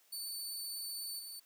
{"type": "tone with level steps", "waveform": "20% pulse", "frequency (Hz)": 4508, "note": "C#8", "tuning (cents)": 28, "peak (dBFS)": [-34, -39], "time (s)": [0.12, 1.4], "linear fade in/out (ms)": 10, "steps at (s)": 1.19, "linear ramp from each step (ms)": 5, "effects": ["white hiss -68 dBFS RMS until 1.45 s", "high-pass 300 Hz 12 dB/octave"]}